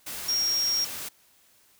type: tone in noise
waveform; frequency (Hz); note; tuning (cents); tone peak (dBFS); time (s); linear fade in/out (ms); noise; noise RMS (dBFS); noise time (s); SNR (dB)
sine; 5588; F8; 0; -23; 0.28-0.85; 10; white; -36; 0.06-1.09; +10
effects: white hiss -61 dBFS RMS until 1.79 s